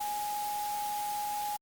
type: tone in noise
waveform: sine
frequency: 830 Hz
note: G#5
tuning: 1 cent flat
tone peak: -32 dBFS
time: 0-1.57 s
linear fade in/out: 10 ms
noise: white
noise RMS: -42 dBFS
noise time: 0-1.57 s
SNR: +7 dB
effects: Opus 48 kbps